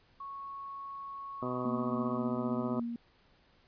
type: tone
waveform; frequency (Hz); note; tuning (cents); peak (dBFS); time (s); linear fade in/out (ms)
sine; 1105; C#6; -6; -40; 0.2-2.19; 5
type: harmonic tone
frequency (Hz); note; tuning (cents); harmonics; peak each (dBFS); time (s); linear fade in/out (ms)
125.2; B2; +24; 1 / 2 / 3 / 4 / 5 / 6 / 7 / 8 / 9 / 10; -42 / -37 / -40 / -43 / -41 / -50 / -51 / -45 / -48 / -45; 1.42-2.8; 5
type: tone with tremolo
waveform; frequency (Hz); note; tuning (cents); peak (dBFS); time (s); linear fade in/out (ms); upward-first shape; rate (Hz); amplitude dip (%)
sine; 235.1; A#3; +15; -32; 1.65-2.96; 2; sine; 3.7; 30
effects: pink hiss -66 dBFS RMS until 3.67 s + resampled to 11025 Hz